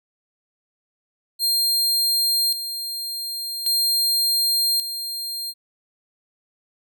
sawtooth tone with tremolo, 4200 Hz, C8, 6 cents sharp, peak -15 dBFS, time 1.39-5.54 s, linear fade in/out 50 ms, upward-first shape square, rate 0.44 Hz, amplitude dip 65%, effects none

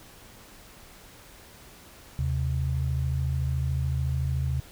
sine tone pair together, 77.78 / 131.49 Hz, D#2 / C3, 0 / +9 cents, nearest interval major sixth, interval 909 cents, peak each -27 dBFS, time 2.19-4.6 s, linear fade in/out 0 ms, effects pink hiss -50 dBFS RMS until 4.71 s

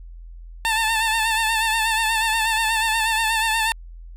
15% pulse tone with vibrato, 891 Hz, A5, 22 cents sharp, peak -12 dBFS, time 0.65-3.72 s, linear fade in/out 0 ms, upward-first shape sine, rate 8.3 Hz, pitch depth 46 cents each way, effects added 42 Hz sine -36 dBFS peak until 4.16 s + resampled to 32000 Hz

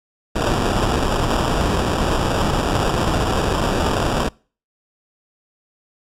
pink noise with sample-and-hold, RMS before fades -19 dBFS, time 0.35-4.29 s, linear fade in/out 10 ms, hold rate 2100 Hz, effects noise-tail reverb RT60 0.4 s tail -25 dB re dry + low-pass 9000 Hz 12 dB/octave

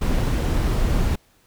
brown noise, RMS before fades -20 dBFS, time 0.01-1.16 s, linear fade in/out 10 ms, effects pink hiss -59 dBFS RMS until 1.46 s

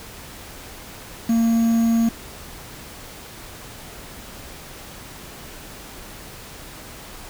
triangle tone with quantisation, 229.2 Hz, A#3, 29 cents flat, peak -13 dBFS, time 1.29-2.09 s, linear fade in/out 5 ms, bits 6, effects pink hiss -39 dBFS RMS until 7.29 s

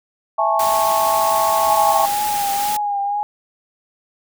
sine chord, A major seventh, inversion second, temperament just, 660 / 825 / 880 / 1100 Hz, E5 / G#5 / A5 / C#6, +2 / -12 / 0 / -14 cents, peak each -20 dBFS, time 0.38-2.06 s, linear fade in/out 10 ms
white noise, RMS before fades -26 dBFS, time 0.59-2.77 s, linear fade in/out 5 ms
sine tone with vibrato, 819 Hz, G#5, 24 cents flat, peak -18 dBFS, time 1.63-3.23 s, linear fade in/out 0 ms, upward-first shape triangle, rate 2 Hz, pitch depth 48 cents each way
effects none

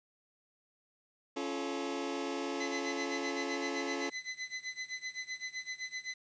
sawtooth chord, Db augmented, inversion none, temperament just, 277.2 / 346.5 / 433.1 Hz, Db4 / F4 / A4, 0 / -14 / -27 cents, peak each -34 / -36 / -36 dBFS, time 1.36-4.1 s, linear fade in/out 10 ms
sawtooth tone with tremolo, 2021 Hz, B6, 39 cents sharp, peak -32 dBFS, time 2.6-6.14 s, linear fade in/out 5 ms, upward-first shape sine, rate 7.8 Hz, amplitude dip 90%
effects resampled to 16000 Hz + 10-bit

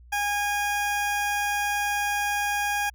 20% pulse tone, 819 Hz, G#5, 24 cents flat, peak -19 dBFS, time 0.12-2.9 s, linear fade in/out 10 ms, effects added 60 Hz sine -47 dBFS peak until 2.94 s

